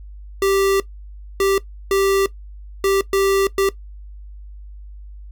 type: tone bursts at uneven times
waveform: square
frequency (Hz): 391.3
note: G4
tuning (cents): -3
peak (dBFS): -15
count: 6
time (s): 0.42-0.8 / 1.4-1.58 / 1.91-2.26 / 2.84-3.01 / 3.13-3.47 / 3.58-3.69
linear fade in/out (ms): 2
effects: noise-tail reverb RT60 0.1 s tail -17 dB re dry + added 50 Hz sine -34 dBFS peak until 5.31 s